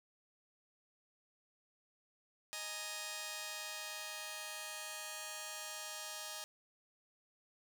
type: chord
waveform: 5% pulse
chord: D# suspended fourth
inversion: none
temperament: just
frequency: 622.3 / 829.7 / 933.4 Hz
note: D#5 / G#5 / A#5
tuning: 0 / -2 / +2 cents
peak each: -35 / -36 / -38 dBFS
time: 2.53-6.44 s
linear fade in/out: 0 ms
effects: none